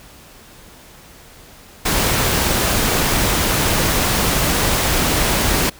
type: noise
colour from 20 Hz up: pink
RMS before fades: -17 dBFS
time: 1.85-5.7 s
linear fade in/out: 10 ms
effects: pink hiss -43 dBFS RMS until 5.79 s